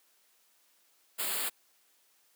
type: band-stop noise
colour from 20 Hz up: white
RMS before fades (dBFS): -33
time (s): 1.18-1.5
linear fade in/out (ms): 20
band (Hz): 4900 to 7100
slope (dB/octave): 96
effects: white hiss -68 dBFS RMS until 2.35 s + high-pass 300 Hz 12 dB/octave